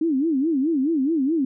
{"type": "tone with vibrato", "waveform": "sine", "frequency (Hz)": 295.1, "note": "D4", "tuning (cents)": 8, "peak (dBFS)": -18, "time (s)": [0.01, 1.45], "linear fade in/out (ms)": 5, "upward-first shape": "sine", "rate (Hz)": 4.7, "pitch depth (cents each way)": 230, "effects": []}